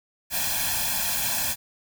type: noise with comb filter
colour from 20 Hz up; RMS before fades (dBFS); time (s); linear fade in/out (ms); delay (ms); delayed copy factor
white; -26; 0.3-1.56; 50; 1.2; +1
effects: none